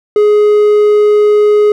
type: tone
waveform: triangle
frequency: 418.6 Hz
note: G#4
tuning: 14 cents sharp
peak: -3 dBFS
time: 0.16-1.72 s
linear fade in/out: 2 ms
effects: none